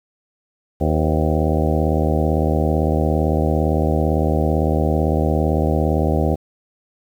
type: harmonic tone with a mistuned harmonic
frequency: 77.78 Hz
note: D#2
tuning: in tune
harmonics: 1 / 2 / 3 / 4 / 5 / 6 / 7 / 8 / 9 / 10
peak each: -19 / -22 / -24 / -25 / -26 / -27 / -27 / -28 / -29 / -29 dBFS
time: 0.8-6.36 s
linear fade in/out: 20 ms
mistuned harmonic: 6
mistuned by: +79 cents
effects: 8-bit